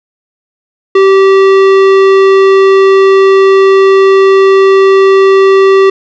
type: tone with tanh clipping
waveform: sine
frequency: 387.4 Hz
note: G4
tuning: 20 cents flat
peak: -4 dBFS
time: 0.95-5.9 s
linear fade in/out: 5 ms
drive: 16 dB
effects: none